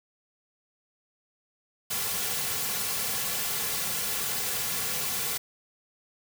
white noise with comb filter, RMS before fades -30 dBFS, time 1.9-5.38 s, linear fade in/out 10 ms, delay 3.2 ms, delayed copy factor -0.7, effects none

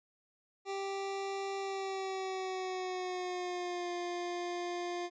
25% pulse tone with pitch glide, 392 to 351.3 Hz, G4 to F4, 0 to +10 cents, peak -32 dBFS, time 0.65-5.1 s, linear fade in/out 50 ms, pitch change -190 cents, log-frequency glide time 1.58-3.91 s, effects resampled to 16000 Hz

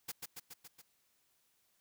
white noise with echo, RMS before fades -41 dBFS, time 0.08-0.12 s, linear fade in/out 10 ms, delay 140 ms, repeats 5, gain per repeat -3 dB, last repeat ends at 0.82 s, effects white hiss -75 dBFS RMS until 1.8 s

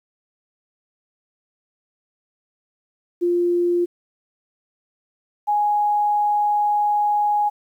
sine tone pair in turn, 349.5 / 831.3 Hz, F4 / G#5, +1 / +1 cents, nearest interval octave + minor third, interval 1500 cents, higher second, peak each -16 dBFS, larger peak neither, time 3.21-3.86 / 5.47-7.5 s, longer second, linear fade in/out 20 ms, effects 9-bit

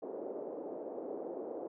pink band-pass noise, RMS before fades -42 dBFS, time 0.02-1.68 s, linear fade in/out 10 ms, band 340 to 590 Hz, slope 24 dB/octave, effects none

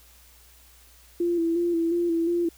sine tone with vibrato, 338.9 Hz, E4, 48 cents sharp, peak -21 dBFS, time 1.2-2.49 s, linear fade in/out 5 ms, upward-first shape square, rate 2.8 Hz, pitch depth 34 cents each way, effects added 60 Hz sine -55 dBFS peak until 2.57 s + white hiss -55 dBFS RMS until 2.57 s

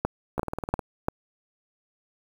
two click trains, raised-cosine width 1 ms, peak -9 / -15 dBFS, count 4 / 9, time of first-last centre 0.05-1.084 / 0.38-0.792 s, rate 2.9 / 19.4 Hz, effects 7-bit

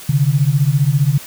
sine beating tone pair, 133.4 / 148.4 Hz, C3 / D3, +34 / +18 cents, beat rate 15 Hz, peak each -14 dBFS, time 0.09-1.18 s, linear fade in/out 5 ms, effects white hiss -35 dBFS RMS until 1.26 s

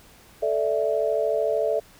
sine chord, A suspended fourth, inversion none, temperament just, 440 / 586.7 / 660 Hz, A4 / D5 / E5, 0 / -2 / +2 cents, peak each -25 dBFS, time 0.42-1.8 s, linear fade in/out 10 ms, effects pink hiss -52 dBFS RMS until 1.99 s

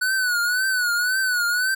square tone with vibrato, 1480 Hz, F#6, in tune, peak -20 dBFS, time 0.01-1.75 s, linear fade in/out 10 ms, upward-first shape triangle, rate 1.9 Hz, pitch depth 96 cents each way, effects none

